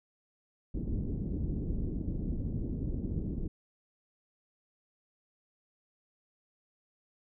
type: low-pass noise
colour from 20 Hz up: pink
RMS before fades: -34 dBFS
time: 0.74-3.48 s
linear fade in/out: 5 ms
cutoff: 330 Hz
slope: 24 dB/octave
effects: none